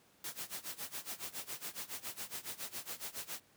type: noise with tremolo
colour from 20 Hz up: white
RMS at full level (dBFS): -41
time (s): 0.24-3.4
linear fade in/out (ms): 2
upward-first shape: sine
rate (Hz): 7.2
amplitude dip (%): 90
effects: pink hiss -67 dBFS RMS until 3.56 s + high-pass 100 Hz 12 dB/octave